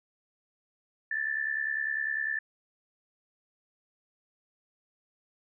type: tone with amplitude modulation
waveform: sine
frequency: 1760 Hz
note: A6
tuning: in tune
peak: -25 dBFS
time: 1.11-2.39 s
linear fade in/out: 5 ms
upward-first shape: sine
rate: 70 Hz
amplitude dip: 75%
effects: none